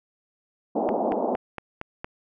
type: band-pass noise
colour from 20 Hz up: white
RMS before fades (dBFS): -25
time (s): 0.75-1.36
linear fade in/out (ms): 10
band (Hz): 210 to 840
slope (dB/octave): 48
type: click train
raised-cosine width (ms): 0.5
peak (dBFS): -17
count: 6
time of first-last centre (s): 0.89-2.045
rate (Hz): 4.33
effects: none